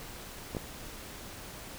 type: clicks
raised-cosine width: 2 ms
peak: -23 / -20 dBFS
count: 2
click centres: 0.549 / 0.568 s
effects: pink hiss -45 dBFS RMS until 1.78 s